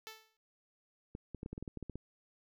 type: tone with exponential decay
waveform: 5% pulse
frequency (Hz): 440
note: A4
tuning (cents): 0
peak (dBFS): -32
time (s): 0.07-0.37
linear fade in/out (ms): 0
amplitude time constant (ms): 65
type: clicks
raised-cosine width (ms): 3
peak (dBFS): -29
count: 12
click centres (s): 1.151 / 1.347 / 1.431 / 1.461 / 1.53 / 1.579 / 1.626 / 1.678 / 1.773 / 1.827 / 1.897 / 1.956
effects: none